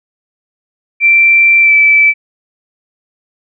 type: tone with pitch glide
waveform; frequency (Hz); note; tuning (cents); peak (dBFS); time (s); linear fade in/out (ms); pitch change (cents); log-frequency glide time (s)
sine; 2349 to 2315; D7 to D7; 0 to -25; -4; 1-2.14; 50; -25; 1.61-1.73
effects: none